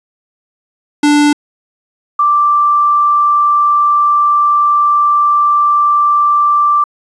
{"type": "tone pair in turn", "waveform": ["square", "sine"], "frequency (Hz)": [293.7, 1174.8], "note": ["D4", "D6"], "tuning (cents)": [0, 0], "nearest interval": "2 octaves", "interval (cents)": 2400, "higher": "second", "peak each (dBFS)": -7, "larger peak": "neither", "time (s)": [[1.03, 1.33], [2.19, 6.84]], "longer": "second", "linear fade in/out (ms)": 5, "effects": ["resampled to 22050 Hz", "8-bit"]}